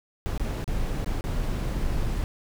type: noise with dropouts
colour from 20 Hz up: brown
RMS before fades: -27 dBFS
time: 0.26-2.24 s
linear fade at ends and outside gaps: 0 ms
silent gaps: 0.377-0.397 / 0.643-0.678 / 1.045-1.06 / 1.209-1.24 s
effects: none